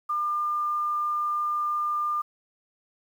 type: tone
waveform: sine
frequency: 1201 Hz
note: D6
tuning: 38 cents sharp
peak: -24 dBFS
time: 0.09-2.22 s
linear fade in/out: 10 ms
effects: 9-bit